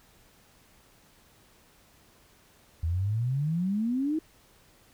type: exponential sweep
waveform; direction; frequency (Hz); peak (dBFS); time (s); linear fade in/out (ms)
sine; up; 78.8 to 324.3; -25; 2.83-4.19; 5
effects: pink hiss -60 dBFS RMS until 4.93 s